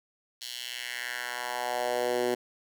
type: tone with high-pass filter sweep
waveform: 10% pulse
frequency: 122.9 Hz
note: B2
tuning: 8 cents flat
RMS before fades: -32 dBFS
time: 0.41-2.35 s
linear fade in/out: 10 ms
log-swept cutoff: 4000 to 330 Hz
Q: 2.1
effects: none